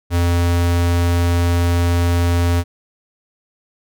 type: tone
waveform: square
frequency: 86.5 Hz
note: F2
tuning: 16 cents flat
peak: -14 dBFS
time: 0.1-2.64 s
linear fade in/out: 50 ms
effects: none